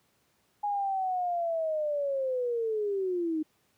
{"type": "linear sweep", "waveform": "sine", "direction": "down", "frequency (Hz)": [830.6, 304.9], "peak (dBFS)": -27, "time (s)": [0.63, 3.43], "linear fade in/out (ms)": 10, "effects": ["pink hiss -70 dBFS RMS until 3.77 s", "high-pass 100 Hz 12 dB/octave"]}